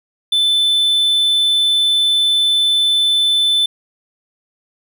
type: tone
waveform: triangle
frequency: 3520 Hz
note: A7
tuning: in tune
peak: -10 dBFS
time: 0.32-3.66 s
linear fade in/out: 5 ms
effects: none